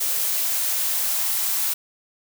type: noise with high-pass filter sweep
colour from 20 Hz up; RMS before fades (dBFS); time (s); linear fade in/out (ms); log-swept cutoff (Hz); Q
blue; -23; 0-1.74; 10; 440 to 860; 1.9
effects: none